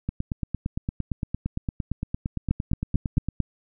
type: two click trains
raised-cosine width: 5 ms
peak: -14 / -9 dBFS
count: 29 / 5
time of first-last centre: 0.09-3.286 / 2.51-3.403 s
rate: 8.76 / 4.48 Hz
effects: none